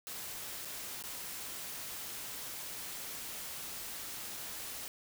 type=noise with dropouts; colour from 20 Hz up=white; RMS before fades=-43 dBFS; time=0.07-4.88 s; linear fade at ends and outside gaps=0 ms; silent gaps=0.649-0.654 / 1.025-1.038 s; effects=none